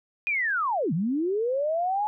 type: linear two-way sweep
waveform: sine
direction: down then up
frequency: 2489 to 147.3 to 856 Hz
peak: -23 dBFS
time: 0.27-2.07 s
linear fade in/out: 0 ms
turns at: 0.93 s
effects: none